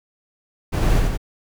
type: noise with echo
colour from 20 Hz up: brown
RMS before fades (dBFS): -19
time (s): 0.72-1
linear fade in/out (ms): 20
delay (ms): 88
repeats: 2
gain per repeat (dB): -2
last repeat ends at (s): 1.176
effects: none